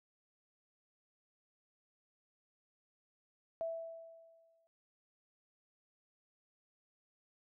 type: tone with exponential decay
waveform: sine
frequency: 659.3 Hz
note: E5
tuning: in tune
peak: -34 dBFS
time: 3.61-4.67 s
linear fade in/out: 0 ms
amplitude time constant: 230 ms
effects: none